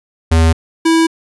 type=tone pair in turn; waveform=square; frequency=81.5 / 327 Hz; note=E2 / E4; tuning=-19 / -14 cents; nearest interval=2 octaves; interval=2405 cents; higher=second; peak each=-8 / -9 dBFS; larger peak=first; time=0.31-0.53 / 0.85-1.07 s; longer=neither; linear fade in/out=10 ms; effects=resampled to 24000 Hz